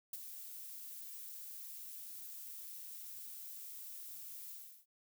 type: noise with ADSR envelope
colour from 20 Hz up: violet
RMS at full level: -41 dBFS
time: 0.13-4.86 s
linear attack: 4 ms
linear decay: 29 ms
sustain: -8 dB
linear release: 340 ms
effects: none